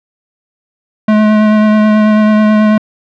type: tone with vibrato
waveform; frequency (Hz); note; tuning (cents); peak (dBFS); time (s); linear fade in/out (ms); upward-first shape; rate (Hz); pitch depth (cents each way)
square; 213.8; A3; -49; -6; 1.08-2.78; 5; triangle; 9.2; 17
effects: low-pass 2000 Hz 12 dB/octave